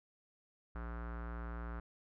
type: tone with low-pass filter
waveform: square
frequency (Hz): 58.27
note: A#1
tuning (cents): 0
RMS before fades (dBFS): -43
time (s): 0.75-1.8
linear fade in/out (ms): 5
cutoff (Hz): 1400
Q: 3.8
effects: none